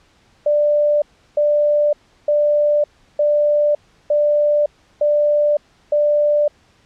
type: tone bursts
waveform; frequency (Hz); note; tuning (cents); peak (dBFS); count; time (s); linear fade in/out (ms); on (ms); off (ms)
sine; 591; D5; +11; -12; 7; 0.46-6.48; 5; 560; 350
effects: pink hiss -55 dBFS RMS until 6.85 s + low-pass 6000 Hz 12 dB/octave